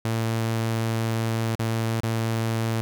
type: tone with dropouts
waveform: sawtooth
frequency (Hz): 113.2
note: A2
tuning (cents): +50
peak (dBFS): -19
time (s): 0.05-2.81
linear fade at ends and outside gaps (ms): 0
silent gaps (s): 1.553-1.594 / 2.004-2.034
effects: none